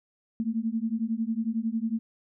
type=beating tone pair; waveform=sine; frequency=220 / 231 Hz; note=A3 / A#3; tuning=0 / -16 cents; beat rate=11 Hz; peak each=-29 dBFS; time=0.4-1.99 s; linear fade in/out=0 ms; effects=none